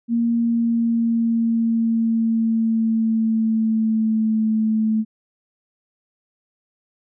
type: tone with pitch glide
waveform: sine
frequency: 233.2 to 218.8 Hz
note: A#3 to A3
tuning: +1 to -9 cents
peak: -16 dBFS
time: 0.08-5.05 s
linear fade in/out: 50 ms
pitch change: -110 cents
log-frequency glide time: 0.34-4.48 s
effects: none